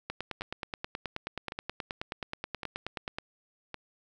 two click trains, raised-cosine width 0.3 ms, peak -18 / -21 dBFS, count 30 / 4, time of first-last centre 0.1-3.185 / 0.41-3.743 s, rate 9.4 / 0.9 Hz, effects none

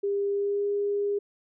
sine tone with pitch glide, 401.4 to 406.5 Hz, G4 to G#4, +41 to -37 cents, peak -24 dBFS, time 0.03-1.19 s, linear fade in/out 10 ms, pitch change +22 cents, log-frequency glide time 0.31-0.66 s, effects none

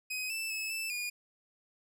sawtooth tone with pitch steps, 2517 / 2647 / 2595 / 2643 / 2439 Hz, D#7 / E7 / E7 / E7 / D#7, +19 / +7 / -28 / +4 / -35 cents, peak -31 dBFS, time 0.1-1.1 s, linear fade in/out 10 ms, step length 200 ms, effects none

